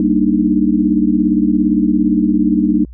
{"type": "chord", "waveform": "sine", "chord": "Eb major seventh", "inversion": "first", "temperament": "equal", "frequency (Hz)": [196, 233.1, 293.7, 311.1], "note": ["G3", "Bb3", "D4", "Eb4"], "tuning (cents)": [0, 0, 0, 0], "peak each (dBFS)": -16, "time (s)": [0, 2.85], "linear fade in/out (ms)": 2, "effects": ["added 60 Hz sine -31 dBFS peak until 2.93 s"]}